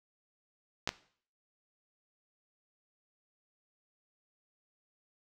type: clicks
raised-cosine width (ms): 0.2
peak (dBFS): -13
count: 2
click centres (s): 0.875 / 0.891
effects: noise-tail reverb RT60 0.5 s tail -17 dB re dry